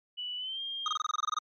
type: tone with pitch glide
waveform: sine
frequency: 2960 to 3209 Hz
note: F#7 to G7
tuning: 0 to +40 cents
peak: -34 dBFS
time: 0.17-0.97 s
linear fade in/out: 20 ms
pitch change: +140 cents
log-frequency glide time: 0.37-0.61 s
type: tone bursts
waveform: square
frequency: 1244.5 Hz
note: D#6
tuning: in tune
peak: -28 dBFS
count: 12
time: 0.86-1.387 s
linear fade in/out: 2 ms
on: 21 ms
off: 25 ms
effects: MP3 32 kbps